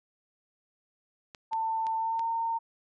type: clicks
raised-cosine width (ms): 0.2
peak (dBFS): -27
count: 4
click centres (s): 1.348 / 1.532 / 1.868 / 2.194
type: tone with pitch glide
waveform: sine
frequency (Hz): 894 to 913.8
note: A5 to A#5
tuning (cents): +27 to -35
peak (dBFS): -27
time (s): 1.51-2.59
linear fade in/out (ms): 20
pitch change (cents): +38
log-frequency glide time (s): 1.97-2.24
effects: none